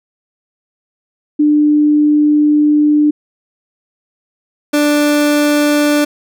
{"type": "tone pair in turn", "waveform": ["sine", "30% pulse"], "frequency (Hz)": [298.2, 294.4], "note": ["D4", "D4"], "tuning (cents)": [27, 4], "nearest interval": "unison", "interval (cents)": 23, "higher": "first", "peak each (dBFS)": -7, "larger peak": "neither", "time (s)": [[1.39, 3.11], [4.73, 6.05]], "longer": "first", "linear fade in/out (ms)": 10, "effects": []}